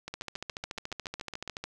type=two click trains; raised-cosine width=0.2 ms; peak=-19 / -21 dBFS; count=22 / 11; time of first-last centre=0.14-1.64 / 0.08-1.477 s; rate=14 / 7.16 Hz; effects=none